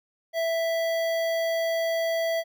square tone with notch filter, 660 Hz, E5, 2 cents sharp, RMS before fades -26 dBFS, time 0.33-2.44 s, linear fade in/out 50 ms, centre 8300 Hz, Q 1, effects none

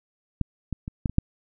clicks, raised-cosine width 5 ms, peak -11 / -16 / -20 / -10 / -21 / -6 dBFS, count 6, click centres 0.413 / 0.727 / 0.879 / 1.058 / 1.096 / 1.184 s, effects none

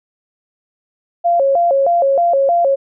sine tone with vibrato, 615 Hz, D#5, 20 cents flat, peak -10 dBFS, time 1.24-2.76 s, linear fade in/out 20 ms, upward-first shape square, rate 3.2 Hz, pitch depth 200 cents each way, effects none

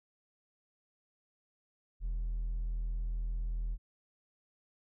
sine tone with hard clipping, 41.2 Hz, E1, in tune, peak -33 dBFS, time 2-3.78 s, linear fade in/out 50 ms, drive 2 dB, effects none

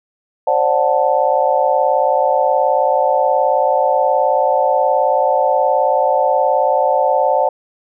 sine chord, D dominant seventh, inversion third, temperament just, 528.6 / 587.3 / 734.2 / 881 Hz, C5 / D5 / F#5 / A5, +18 / 0 / -14 / +2 cents, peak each -17 dBFS, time 0.47-7.49 s, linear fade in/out 5 ms, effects none

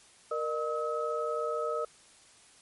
sine tone cluster, 468.3 / 607 / 1282 Hz, A#4 / D#5 / E6, +8 / -43 / -49 cents, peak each -33 / -34 / -34 dBFS, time 0.31-1.85 s, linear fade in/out 5 ms, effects white hiss -58 dBFS RMS until 2.61 s + MP3 48 kbps

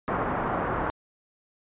white low-pass noise, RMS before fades -28 dBFS, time 0.08-0.9 s, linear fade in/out 0 ms, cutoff 1300 Hz, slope 24 dB/octave, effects resampled to 8000 Hz

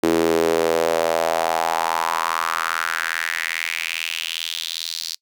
sawtooth tone with high-pass filter sweep, 82.41 Hz, E2, in tune, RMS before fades -22 dBFS, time 0.03-5.15 s, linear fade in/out 5 ms, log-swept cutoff 340 to 4600 Hz, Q 3.8, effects noise-tail reverb RT60 0.1 s tail -26 dB re dry

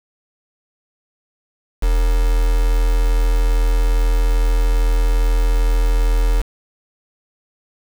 sine tone with quantisation, 41.2 Hz, E1, in tune, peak -12 dBFS, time 1.82-6.42 s, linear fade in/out 10 ms, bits 4, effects none

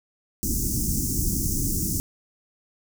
pink band-stop noise, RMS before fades -25 dBFS, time 0.43-2 s, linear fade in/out 0 ms, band 330 to 5700 Hz, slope 48 dB/octave, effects none

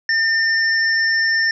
sine tone pair together, 1807 / 5387 Hz, A6 / E8, +46 / +37 cents, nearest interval octave + perfect fifth, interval 1891 cents, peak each -15 / -22 dBFS, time 0.09-1.51 s, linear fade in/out 2 ms, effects none

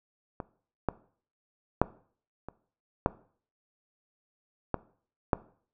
clicks, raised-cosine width 1 ms, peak -21 / -12 / -6 / -25 / -8 / -13 / -8 dBFS, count 7, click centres 0.402 / 0.887 / 1.816 / 2.486 / 3.061 / 4.743 / 5.332 s, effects noise-tail reverb RT60 0.5 s tail -19 dB re dry

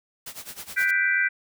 white noise with tremolo, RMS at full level -36 dBFS, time 0.26-0.91 s, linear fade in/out 5 ms, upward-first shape sine, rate 9.5 Hz, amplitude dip 85%
sine chord, G major seventh, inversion third, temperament equal with one note detuned, 1480 / 1568 / 1981.2 / 2349 Hz, F#6 / G6 / B6 / D7, 0 / 0 / +5 / 0 cents, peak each -28 / -23 / -24 / -28 dBFS, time 0.76-1.29 s, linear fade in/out 20 ms
effects none

